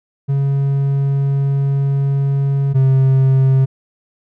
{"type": "tone pair in turn", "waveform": "triangle", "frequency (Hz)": [138.59, 133.24], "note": ["C#3", "C3"], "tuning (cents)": [0, 32], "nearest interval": "minor second", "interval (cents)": 68, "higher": "first", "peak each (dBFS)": [-11, -7], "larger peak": "second", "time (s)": [[0.28, 2.74], [2.74, 3.66]], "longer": "first", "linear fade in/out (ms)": 20, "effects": []}